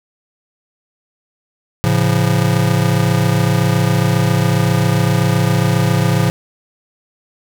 square chord, A augmented, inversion none, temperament just, 110 / 137.5 / 171.88 Hz, A2 / C#3 / E#3, 0 / -14 / -27 cents, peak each -17 dBFS, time 1.84-6.3 s, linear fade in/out 0 ms, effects none

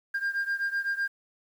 sine beating tone pair, 1600 / 1607.9 Hz, G6 / G6, +35 / +44 cents, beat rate 7.9 Hz, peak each -27 / -29 dBFS, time 0.14-1.08 s, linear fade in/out 10 ms, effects tanh soft clip ceiling -24 dBFS + 9-bit

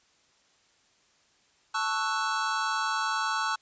square chord, F# minor seventh, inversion first, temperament equal, 880 / 1108.7 / 1318.5 / 1480 Hz, A5 / C#6 / E6 / F#6, 0 / 0 / 0 / 0 cents, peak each -33 dBFS, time 1.74-3.56 s, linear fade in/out 10 ms, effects white hiss -65 dBFS RMS until 3.61 s + resampled to 16000 Hz

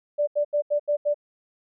sine tone bursts, 587.3 Hz, D5, in tune, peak -19 dBFS, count 6, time 0.18-1.144 s, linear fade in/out 20 ms, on 94 ms, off 80 ms, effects none

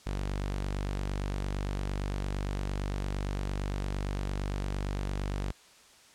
sawtooth tone, 48.77 Hz, G1, 8 cents flat, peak -27 dBFS, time 0.06-5.52 s, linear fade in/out 10 ms, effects white hiss -57 dBFS RMS until 6.14 s + low-pass 8000 Hz 12 dB/octave

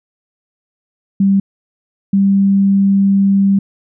sine tone pair in turn, 196 / 196.76 Hz, G3 / G3, 0 / +7 cents, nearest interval unison, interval 7 cents, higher second, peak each -8 dBFS, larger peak neither, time 1.2-1.4 / 2.13-3.59 s, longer second, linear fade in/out 5 ms, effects none

